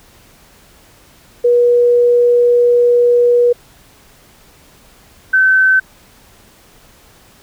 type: tone pair in turn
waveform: sine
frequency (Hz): 482.7 / 1532.5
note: B4 / G6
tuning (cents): -40 / -40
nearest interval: octave + minor sixth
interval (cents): 2000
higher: second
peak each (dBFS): -7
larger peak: neither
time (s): 1.44-3.53 / 5.33-5.8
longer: first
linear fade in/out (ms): 10
effects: pink hiss -46 dBFS RMS until 7.42 s